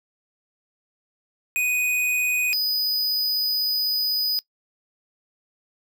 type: tone pair in turn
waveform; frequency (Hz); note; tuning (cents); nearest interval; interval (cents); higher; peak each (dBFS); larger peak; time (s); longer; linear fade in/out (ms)
square; 2489 / 4978; D#7 / D#8; 0 / 0; octave; 1200; second; -21; neither; 1.56-2.53 / 2.53-4.39; second; 0
effects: noise-tail reverb RT60 0.1 s tail -22 dB re dry